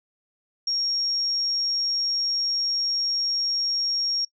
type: tone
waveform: sine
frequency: 5570 Hz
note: F8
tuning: 5 cents flat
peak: -22 dBFS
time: 0.67-4.25 s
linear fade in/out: 5 ms
effects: noise-tail reverb RT60 0.1 s tail -25 dB re dry